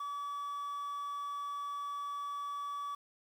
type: tone with quantisation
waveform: triangle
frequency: 1146 Hz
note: D6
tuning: 43 cents flat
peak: -35 dBFS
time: 0-2.95 s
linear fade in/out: 5 ms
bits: 10
effects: none